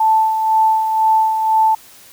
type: tone with tremolo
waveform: sine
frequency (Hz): 880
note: A5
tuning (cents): 0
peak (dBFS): -9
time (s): 0-1.75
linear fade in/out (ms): 5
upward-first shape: sine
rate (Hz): 2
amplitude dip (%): 50
effects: white hiss -43 dBFS RMS until 2.12 s